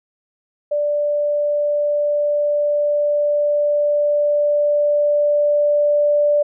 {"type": "tone with level ramp", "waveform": "sine", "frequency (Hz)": 587.3, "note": "D5", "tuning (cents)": 0, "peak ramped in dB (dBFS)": [-16, -12], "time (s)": [0.71, 6.43], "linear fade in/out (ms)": 10, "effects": []}